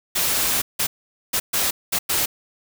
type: noise bursts at uneven times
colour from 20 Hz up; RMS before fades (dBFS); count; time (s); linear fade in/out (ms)
white; -21; 6; 0.15-0.62 / 0.79-0.87 / 1.33-1.4 / 1.53-1.71 / 1.92-1.99 / 2.09-2.26; 10
effects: none